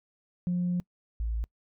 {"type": "tone pair in turn", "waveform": "sine", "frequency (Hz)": [177.5, 55.91], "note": ["F3", "A1"], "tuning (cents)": [28, 28], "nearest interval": "octave + minor sixth", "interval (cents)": 2000, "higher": "first", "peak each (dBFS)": [-24, -27], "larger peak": "first", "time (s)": [[0.47, 0.8], [1.2, 1.44]], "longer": "first", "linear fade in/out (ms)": 0, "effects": ["noise-tail reverb RT60 0.1 s tail -25 dB re dry", "tanh soft clip ceiling -22 dBFS"]}